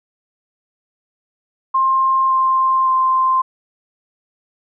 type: tone with pitch steps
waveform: sine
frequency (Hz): 1059 / 1051.7 / 1044.4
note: C6 / C6 / C6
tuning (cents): +21 / +9 / -3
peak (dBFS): -12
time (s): 1.74-3.42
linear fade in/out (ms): 10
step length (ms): 560
effects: none